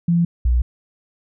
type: tone pair in turn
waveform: sine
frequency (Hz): 170.8 / 60.56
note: F3 / B1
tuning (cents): -38 / -33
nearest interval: octave + tritone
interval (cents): 1795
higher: first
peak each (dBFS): -13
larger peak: neither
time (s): 0.08-0.25 / 0.45-0.62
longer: neither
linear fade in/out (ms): 5
effects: none